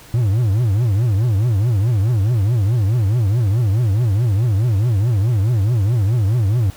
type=tone with vibrato; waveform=triangle; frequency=109.2 Hz; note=A2; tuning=13 cents flat; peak=-11 dBFS; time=0.14-6.7 s; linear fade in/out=0 ms; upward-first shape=triangle; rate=4.7 Hz; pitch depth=290 cents each way; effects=pink hiss -42 dBFS RMS until 6.76 s